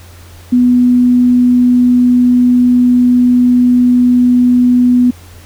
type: tone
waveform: sine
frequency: 246.9 Hz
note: B3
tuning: in tune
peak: -5 dBFS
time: 0.52-5.11 s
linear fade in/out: 10 ms
effects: added 87 Hz sine -34 dBFS peak until 5.45 s + pink hiss -40 dBFS RMS until 5.45 s